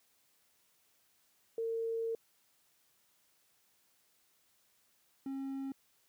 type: tone pair in turn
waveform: sine / triangle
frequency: 455.1 / 270.6 Hz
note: A#4 / C#4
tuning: -42 / -42 cents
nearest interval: major sixth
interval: 900 cents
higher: first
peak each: -33 / -35 dBFS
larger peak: first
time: 1.58-2.15 / 5.26-5.72 s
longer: first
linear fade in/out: 2 ms
effects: white hiss -72 dBFS RMS until 6.08 s + high-pass 60 Hz 12 dB/octave